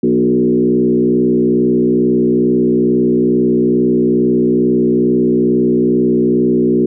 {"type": "tone with frequency modulation", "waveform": "sine", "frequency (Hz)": 302.5, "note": "D#4", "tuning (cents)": -49, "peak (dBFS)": -9, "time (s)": [0.03, 6.86], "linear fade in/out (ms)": 5, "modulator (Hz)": 62.3, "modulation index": 1.7, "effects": []}